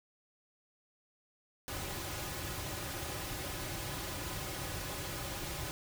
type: noise with comb filter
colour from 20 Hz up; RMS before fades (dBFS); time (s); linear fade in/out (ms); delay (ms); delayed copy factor
pink; -40; 1.68-5.71; 0; 4.4; -0.6
effects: none